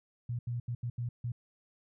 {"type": "tone bursts at uneven times", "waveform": "sine", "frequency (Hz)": 120, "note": "B2", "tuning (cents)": -49, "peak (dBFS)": -32, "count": 6, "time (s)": [[0.29, 0.39], [0.47, 0.6], [0.68, 0.75], [0.83, 0.9], [0.98, 1.09], [1.24, 1.32]], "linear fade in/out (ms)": 5, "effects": []}